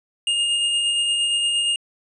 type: tone with tremolo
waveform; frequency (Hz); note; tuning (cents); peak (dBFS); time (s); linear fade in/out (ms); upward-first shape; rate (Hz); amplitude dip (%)
square; 2834; F7; +25; -18; 0.27-1.76; 2; sine; 8.6; 25
effects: resampled to 22050 Hz

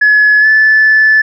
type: tone with pitch glide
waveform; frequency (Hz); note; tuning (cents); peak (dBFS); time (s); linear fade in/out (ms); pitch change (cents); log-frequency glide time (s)
sine; 1700 to 1742.8; G#6 to A6; +40 to -17; -3; 0.01-1.22; 10; +43; 0.4-0.47
effects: tanh soft clip ceiling -1 dBFS

